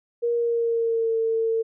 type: tone with pitch glide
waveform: sine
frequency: 472.3 to 451 Hz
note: A#4 to A4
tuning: +23 to +43 cents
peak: -20 dBFS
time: 0.22-1.63 s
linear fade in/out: 20 ms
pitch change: -80 cents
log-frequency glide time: 0.34-1.16 s
effects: none